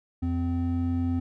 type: tone pair together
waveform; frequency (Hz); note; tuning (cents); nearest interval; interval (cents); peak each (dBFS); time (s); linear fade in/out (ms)
triangle; 85.6 / 257.3; F2 / C4; -34 / -29; octave + perfect fifth; 1905; -25; 0.22-1.2; 10
effects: none